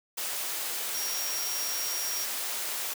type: tone in noise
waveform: sine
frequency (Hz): 5620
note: F8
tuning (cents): +10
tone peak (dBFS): -33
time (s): 0.94-2.25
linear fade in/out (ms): 10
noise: white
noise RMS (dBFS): -33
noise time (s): 0.17-2.94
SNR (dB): -3
effects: high-pass 400 Hz 12 dB/octave